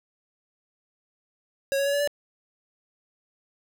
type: tone with pitch steps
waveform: square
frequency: 549 / 556.7 / 564.4 / 572.3 / 580.3 Hz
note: C#5 / C#5 / C#5 / D5 / D5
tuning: -17 / +7 / +31 / -45 / -21 cents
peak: -23 dBFS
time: 1.72-2.075 s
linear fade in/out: 0 ms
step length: 71 ms
effects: none